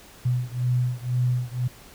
sine beating tone pair, 123.47 / 125.47 Hz, B2 / B2, 0 / +28 cents, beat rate 2 Hz, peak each -24 / -25 dBFS, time 0.25-1.68 s, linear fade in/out 10 ms, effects pink hiss -48 dBFS RMS until 1.94 s

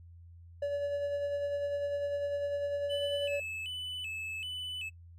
triangle tone with tremolo, 572 Hz, D5, 46 cents flat, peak -27 dBFS, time 0.62-3.4 s, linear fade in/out 5 ms, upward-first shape sine, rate 10 Hz, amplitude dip 35%
triangle tone with vibrato, 2794 Hz, F7, in tune, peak -35 dBFS, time 2.89-4.9 s, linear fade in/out 20 ms, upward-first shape square, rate 1.3 Hz, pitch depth 120 cents each way
effects noise-tail reverb RT60 0.1 s tail -17 dB re dry + added 85 Hz sine -50 dBFS peak until 5.18 s

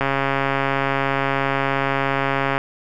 click train, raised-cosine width 0.5 ms, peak -5 dBFS, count 353, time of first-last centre 0.01-2.579 s, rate 137 Hz, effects none

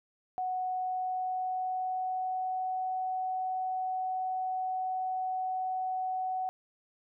sine tone with pitch glide, 740 to 746.9 Hz, F#5 to F#5, 0 to +16 cents, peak -30 dBFS, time 0.38-6.49 s, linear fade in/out 0 ms, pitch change +16 cents, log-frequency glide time 0.64-2.99 s, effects none

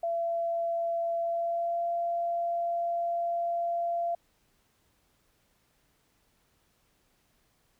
sine tone with pitch glide, 676 to 685.8 Hz, E5 to F5, +43 to -32 cents, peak -27 dBFS, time 0.03-4.15 s, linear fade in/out 5 ms, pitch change +25 cents, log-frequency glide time 1.19-1.84 s, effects pink hiss -70 dBFS RMS until 7.79 s

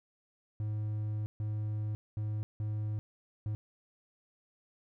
triangle tone bursts at uneven times, 106.6 Hz, G#2, 46 cents sharp, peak -30 dBFS, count 5, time 0.6-1.26 / 1.4-1.95 / 2.17-2.43 / 2.6-2.99 / 3.46-3.55 s, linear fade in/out 0 ms, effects none

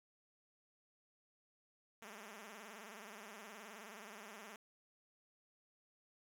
5% pulse tone with vibrato, 212.8 Hz, G#3, 42 cents sharp, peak -40 dBFS, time 2.02-4.56 s, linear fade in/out 2 ms, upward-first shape sine, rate 19 Hz, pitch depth 140 cents each way, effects none

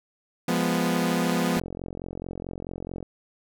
sawtooth chord, F diminished, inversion none, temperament equal, 174.61 / 207.7 / 246.9 Hz, F3 / Ab3 / Cb4, 0 / 0 / 0 cents, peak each -22 / -25 / -22 dBFS, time 0.48-1.6 s, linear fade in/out 5 ms
click train, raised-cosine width 2 ms, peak -21 dBFS, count 66, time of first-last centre 1.57-3.027 s, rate 44.6 Hz
effects none

